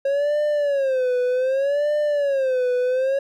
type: tone with vibrato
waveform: triangle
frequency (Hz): 544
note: C#5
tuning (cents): -33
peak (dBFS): -16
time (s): 0.05-3.19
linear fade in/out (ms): 5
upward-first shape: sine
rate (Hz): 0.65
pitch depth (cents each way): 160
effects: none